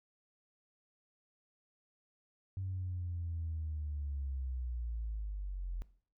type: linear sweep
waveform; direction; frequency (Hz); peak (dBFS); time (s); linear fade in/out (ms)
sine; down; 96 to 42.37; -35; 2.57-5.82; 0
effects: noise-tail reverb RT60 0.5 s tail -19 dB re dry + tanh soft clip ceiling -31 dBFS